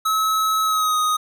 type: tone with pitch glide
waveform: square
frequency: 1291 to 1248.5 Hz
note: E6 to D#6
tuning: -37 to +6 cents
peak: -18 dBFS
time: 0.05-1.17 s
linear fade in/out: 10 ms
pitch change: -57 cents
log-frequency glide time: 0.63-0.97 s
effects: none